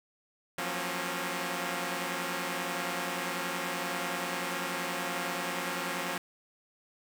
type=chord; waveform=5% pulse; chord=Gb major seventh; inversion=third; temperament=equal with one note detuned; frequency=174.61 / 185 / 233.1 / 272.7 Hz; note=F3 / Gb3 / Bb3 / Db4; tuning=0 / 0 / 0 / -28 cents; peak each=-25 / -28 / -30 / -25 dBFS; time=0.58-6.18 s; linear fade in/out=2 ms; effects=none